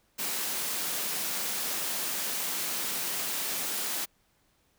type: high-pass noise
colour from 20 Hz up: white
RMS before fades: -32 dBFS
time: 0.18-4.06 s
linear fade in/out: 20 ms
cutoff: 150 Hz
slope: 24 dB/octave
effects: pink hiss -69 dBFS RMS until 4.78 s